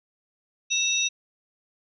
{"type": "tone cluster", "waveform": "sine", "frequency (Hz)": [2662, 3762, 5860], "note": ["E7", "A#7", "F#8"], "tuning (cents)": [16, 15, -18], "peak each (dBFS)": -26, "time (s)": [0.7, 1.09], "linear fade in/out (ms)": 20, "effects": []}